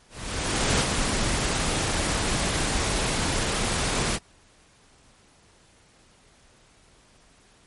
pink noise with ADSR envelope, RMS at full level -21 dBFS, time 0.09-4.19 s, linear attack 710 ms, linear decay 48 ms, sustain -4 dB, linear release 35 ms, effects pink hiss -57 dBFS RMS until 7.66 s + MP3 48 kbps

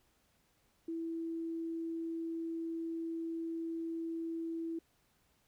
sine tone, 329.6 Hz, E4, in tune, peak -36 dBFS, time 0.88-4.79 s, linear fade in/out 5 ms, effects pink hiss -73 dBFS RMS until 5.47 s

